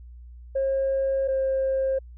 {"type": "tone pair in turn", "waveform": "sine", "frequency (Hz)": [539, 532.8], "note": ["C#5", "C5"], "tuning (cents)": [-49, 31], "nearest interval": "unison", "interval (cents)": 20, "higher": "first", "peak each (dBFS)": -20, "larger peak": "neither", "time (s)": [[0.55, 1.28], [1.28, 1.99]], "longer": "first", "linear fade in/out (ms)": 10, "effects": ["tanh soft clip ceiling -18 dBFS", "added 60 Hz sine -41 dBFS peak until 2.17 s"]}